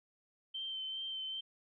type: tone with vibrato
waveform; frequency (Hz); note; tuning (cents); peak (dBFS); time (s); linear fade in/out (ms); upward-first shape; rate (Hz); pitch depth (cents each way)
sine; 3108; G7; -16; -38; 0.54-1.41; 10; sine; 2.5; 20
effects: none